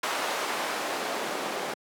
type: noise with band-pass filter sweep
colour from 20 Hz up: white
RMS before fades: -31 dBFS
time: 0.03-1.74 s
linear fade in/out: 5 ms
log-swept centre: 860 to 440 Hz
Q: 0.77
effects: high-pass 200 Hz 12 dB/octave